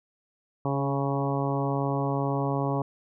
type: harmonic tone with a mistuned harmonic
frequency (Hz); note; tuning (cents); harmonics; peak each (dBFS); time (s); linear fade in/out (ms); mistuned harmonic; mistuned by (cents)
138.59; C#3; 0; 1 / 2 / 3 / 4 / 5 / 6 / 7 / 8; -28 / -31 / -33 / -34 / -35 / -36 / -36 / -37; 0.65-2.82; 2; 2; +16
effects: none